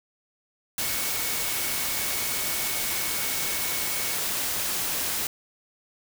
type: tone in noise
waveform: sine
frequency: 2217 Hz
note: C#7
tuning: in tune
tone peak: -38 dBFS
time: 0.82-4.15 s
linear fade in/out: 2 ms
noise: white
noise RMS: -28 dBFS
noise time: 0.78-5.27 s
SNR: -13 dB
effects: none